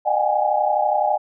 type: tone cluster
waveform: sine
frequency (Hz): 607 / 731 / 806 / 838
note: D#5 / F#5 / G5 / G#5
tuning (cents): -43 / -21 / +48 / +15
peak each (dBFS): -22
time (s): 0.05-1.18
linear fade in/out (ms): 20
effects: none